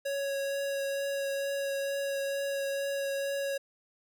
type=tone with vibrato; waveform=square; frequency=554.4 Hz; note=C#5; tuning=in tune; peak=-31 dBFS; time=0.05-3.58 s; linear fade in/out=10 ms; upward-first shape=triangle; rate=2.2 Hz; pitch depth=11 cents each way; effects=none